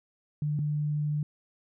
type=tone pair in turn; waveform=sine; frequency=149 / 149 Hz; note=D3 / D3; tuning=+25 / +25 cents; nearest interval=unison; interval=0 cents; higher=neither; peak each=-26 dBFS; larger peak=neither; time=0.42-0.59 / 0.59-1.23 s; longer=second; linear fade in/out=2 ms; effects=none